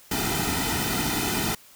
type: noise with comb filter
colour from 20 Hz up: pink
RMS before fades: -26 dBFS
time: 0.11-1.55 s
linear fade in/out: 5 ms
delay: 1.8 ms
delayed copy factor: -0.8
effects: white hiss -52 dBFS RMS until 1.75 s